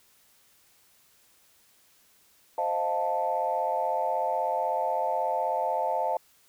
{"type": "chord", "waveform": "sine", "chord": "F dominant seventh", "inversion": "second", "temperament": "equal", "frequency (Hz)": [523.3, 622.3, 698.5, 880], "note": ["C5", "Eb5", "F5", "A5"], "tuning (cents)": [0, 0, 0, 0], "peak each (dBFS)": [-32, -31, -30, -28], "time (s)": [2.58, 6.17], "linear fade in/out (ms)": 2, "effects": ["tanh soft clip ceiling -15 dBFS", "white hiss -62 dBFS RMS until 6.48 s"]}